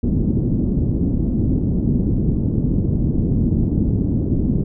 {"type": "low-pass noise", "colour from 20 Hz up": "white", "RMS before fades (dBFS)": -18, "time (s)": [0.03, 4.64], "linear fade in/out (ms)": 5, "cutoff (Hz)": 270, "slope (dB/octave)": 24, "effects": []}